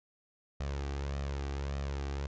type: tone with flanger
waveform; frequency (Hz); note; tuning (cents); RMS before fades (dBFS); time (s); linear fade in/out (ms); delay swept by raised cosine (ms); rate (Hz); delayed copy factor
sawtooth; 69.8; C#2; +13; -36; 0.6-2.27; 5; 1.6 to 2.6; 1.7; +0.5
effects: resampled to 16000 Hz